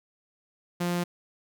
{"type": "tone", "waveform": "sawtooth", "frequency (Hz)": 175.2, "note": "F3", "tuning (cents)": 6, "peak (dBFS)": -22, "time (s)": [0.8, 1.04], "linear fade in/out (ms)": 10, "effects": []}